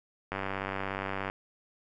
click train, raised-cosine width 0.5 ms, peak -18 dBFS, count 96, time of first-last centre 0.32-1.299 s, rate 97 Hz, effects none

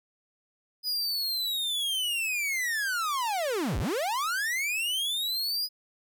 45% pulse linear two-way sweep, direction down then up, 5000 to 35.46 to 5000 Hz, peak -27 dBFS, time 0.83-5.69 s, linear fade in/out 50 ms, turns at 3.79 s, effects none

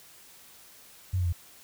sine tone with pitch steps, 92.5 / 89.25 / 86.11 Hz, F#2 / F2 / F2, 0 / +38 / -24 cents, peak -24 dBFS, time 1.13-1.328 s, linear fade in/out 10 ms, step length 66 ms, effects white hiss -53 dBFS RMS until 1.63 s

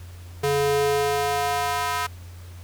square tone with high-pass filter sweep, 142 Hz, C#3, 42 cents sharp, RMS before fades -23 dBFS, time 0.43-2.07 s, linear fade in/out 10 ms, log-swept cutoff 300 to 1100 Hz, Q 2, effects added 88 Hz sine -38 dBFS peak until 2.63 s + pink hiss -50 dBFS RMS until 2.63 s

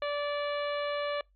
harmonic tone, 581 Hz, D5, 19 cents flat, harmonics 1 / 2 / 3 / 4 / 5 / 6 / 7, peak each -31 / -37 / -41 / -43 / -45 / -47 / -48 dBFS, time 0.02-1.21 s, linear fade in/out 2 ms, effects noise-tail reverb RT60 0.2 s tail -26 dB re dry + added 48 Hz sine -63 dBFS peak until 1.35 s

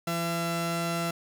sawtooth tone pair together, 168.7 / 674.8 Hz, E3 / E5, +40 / +40 cents, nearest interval 2 octaves, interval 2400 cents, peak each -26 dBFS, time 0.07-1.11 s, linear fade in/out 5 ms, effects none

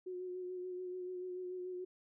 sine tone with vibrato, 364.3 Hz, F#4, 27 cents flat, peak -40 dBFS, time 0.06-1.85 s, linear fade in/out 10 ms, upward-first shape sine, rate 6.9 Hz, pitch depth 24 cents each way, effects none

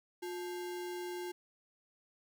sine tone with sample-and-hold, 356.4 Hz, F4, 35 cents sharp, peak -38 dBFS, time 0.22-1.32 s, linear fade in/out 10 ms, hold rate 1225 Hz, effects none

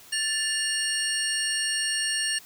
sine tone cluster, 1758 / 2831 / 4379 / 5580 / 8600 Hz, A6 / F7 / C#8 / F8 / C9, -2 / +23 / -22 / -2 / +47 cents, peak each -30 / -31 / -33 / -33 / -29 dBFS, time 0.12-2.39 s, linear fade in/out 10 ms, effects white hiss -50 dBFS RMS until 2.45 s

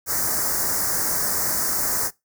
white band-stop noise, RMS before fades -23 dBFS, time 0.06-2.11 s, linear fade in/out 50 ms, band 1900 to 5000 Hz, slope 48 dB/octave, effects noise-tail reverb RT60 0.2 s tail -22 dB re dry

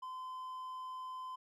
triangle tone, 1026 Hz, C6, 34 cents flat, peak -40 dBFS, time 0.02-1.36 s, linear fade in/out 10 ms, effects none

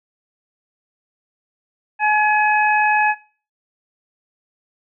harmonic tone, 847 Hz, G#5, 34 cents sharp, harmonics 1 / 2 / 3, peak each -16 / -19 / -21 dBFS, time 1.99-3.15 s, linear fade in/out 50 ms, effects noise-tail reverb RT60 0.4 s tail -19 dB re dry

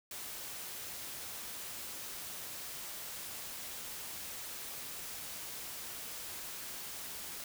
white noise, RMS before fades -44 dBFS, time 0.11-7.44 s, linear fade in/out 2 ms, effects none

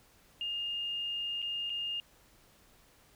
sine tone with dropouts, 2826 Hz, F7, 20 cents sharp, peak -33 dBFS, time 0.41-2 s, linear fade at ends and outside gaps 1 ms, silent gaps 1.419-1.425 / 1.696-1.701 s, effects pink hiss -63 dBFS RMS until 3.15 s

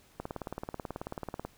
click train, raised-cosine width 1 ms, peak -22 dBFS, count 24, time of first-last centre 0.2-1.45 s, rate 18.4 Hz, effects pink hiss -62 dBFS RMS until 1.57 s

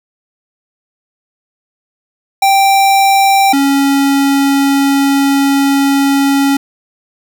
square tone pair in turn, 784 / 277.2 Hz, G5 / C#4, 0 / 0 cents, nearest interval octave + tritone, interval 1800 cents, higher first, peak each -7 / -9 dBFS, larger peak first, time 2.42-3.53 / 3.53-6.57 s, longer second, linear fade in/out 5 ms, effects none

